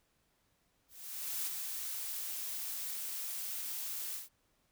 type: noise with ADSR envelope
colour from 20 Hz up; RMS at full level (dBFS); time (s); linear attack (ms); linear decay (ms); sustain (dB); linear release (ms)
blue; -36; 0.88-4.29; 590; 13; -4; 150
effects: pink hiss -75 dBFS RMS until 4.71 s